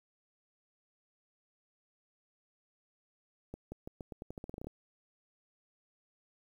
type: accelerating click train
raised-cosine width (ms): 2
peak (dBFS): -29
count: 15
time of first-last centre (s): 3.54-4.67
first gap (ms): 180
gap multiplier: 0.86
effects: 10-bit